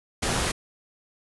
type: low-pass noise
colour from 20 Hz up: pink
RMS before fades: -26 dBFS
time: 0.22-0.52 s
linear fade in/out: 10 ms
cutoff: 11000 Hz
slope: 96 dB/octave
effects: none